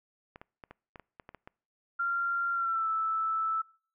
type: clicks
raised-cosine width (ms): 0.5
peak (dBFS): -31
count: 10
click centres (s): 0.359 / 0.415 / 0.638 / 0.71 / 0.958 / 0.997 / 1.198 / 1.291 / 1.347 / 1.475
type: tone with pitch glide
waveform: sine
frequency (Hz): 1384 to 1316.2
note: F6 to E6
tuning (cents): -16 to -3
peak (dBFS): -27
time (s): 1.99-3.62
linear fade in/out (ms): 10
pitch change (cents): -87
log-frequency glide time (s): 2.53-2.88
effects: noise-tail reverb RT60 0.5 s tail -26 dB re dry